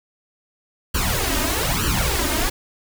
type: noise with flanger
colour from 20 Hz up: pink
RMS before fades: -21 dBFS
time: 0.94-2.5 s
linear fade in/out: 10 ms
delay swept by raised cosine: 0.68 to 3.28 ms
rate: 1.1 Hz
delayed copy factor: +0.95
effects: none